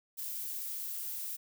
violet noise, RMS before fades -39 dBFS, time 0.17-1.37 s, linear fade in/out 20 ms, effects none

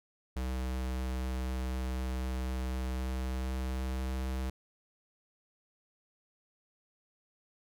square tone with pitch glide, 64 to 64.86 Hz, C2 to C2, -38 to -15 cents, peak -33 dBFS, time 0.36-4.5 s, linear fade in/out 5 ms, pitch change +23 cents, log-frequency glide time 2.87-4.19 s, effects none

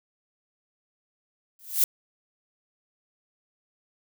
violet noise with exponential growth, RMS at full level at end -17 dBFS, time 1.59-1.84 s, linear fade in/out 2 ms, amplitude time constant 54 ms, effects none

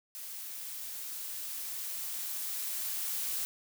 blue noise with level ramp, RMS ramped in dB -43 to -34 dBFS, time 0.15-3.45 s, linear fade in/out 0 ms, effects none

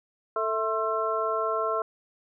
sine tone cluster, 442.7 / 658 / 1066 / 1340 Hz, A4 / E5 / C6 / E6, +11 / -3 / +32 / +28 cents, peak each -30 dBFS, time 0.36-1.82 s, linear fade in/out 2 ms, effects none

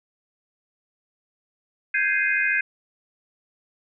sine chord, Ab major seventh, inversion third, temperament equal, 1568 / 1661.2 / 2093 / 2489 Hz, G6 / Ab6 / C7 / Eb7, 0 / 0 / 0 / 0 cents, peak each -25 dBFS, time 1.94-2.61 s, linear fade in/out 5 ms, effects none

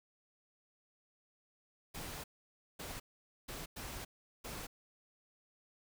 pink noise bursts at uneven times, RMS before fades -45 dBFS, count 5, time 1.94-2.24 / 2.79-3 / 3.48-3.66 / 3.76-4.05 / 4.44-4.67 s, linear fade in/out 10 ms, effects none

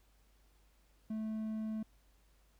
triangle tone, 218.2 Hz, A3, 14 cents flat, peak -34 dBFS, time 1.1-1.83 s, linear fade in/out 5 ms, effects added 50 Hz sine -66 dBFS peak until 2.59 s + pink hiss -73 dBFS RMS until 2.59 s

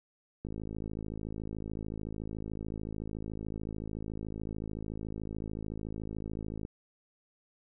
click train, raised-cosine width 3 ms, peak -26 dBFS, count 334, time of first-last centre 0.45-6.651 s, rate 53.7 Hz, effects none

